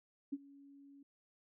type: tone with ADSR envelope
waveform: sine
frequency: 279.8 Hz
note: C#4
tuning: 16 cents sharp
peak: -34 dBFS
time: 0.32-1.03 s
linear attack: 12 ms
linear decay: 38 ms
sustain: -22 dB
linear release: 5 ms
effects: none